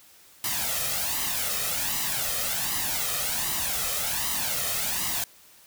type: noise with flanger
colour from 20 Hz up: white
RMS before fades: -28 dBFS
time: 0.44-5.24 s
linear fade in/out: 2 ms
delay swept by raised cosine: 1 to 1.62 ms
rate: 1.3 Hz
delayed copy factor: +0.65
effects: white hiss -54 dBFS RMS until 5.66 s